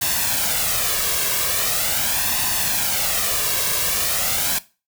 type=noise with flanger; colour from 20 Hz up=white; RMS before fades=-21 dBFS; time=0.01-4.59 s; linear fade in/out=10 ms; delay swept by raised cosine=1.1 to 1.83 ms; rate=0.41 Hz; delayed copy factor=+0.6; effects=noise-tail reverb RT60 0.3 s tail -18 dB re dry